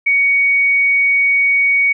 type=tone; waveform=sine; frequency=2240 Hz; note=C#7; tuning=18 cents sharp; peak=-10 dBFS; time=0.06-1.93 s; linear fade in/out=10 ms; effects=none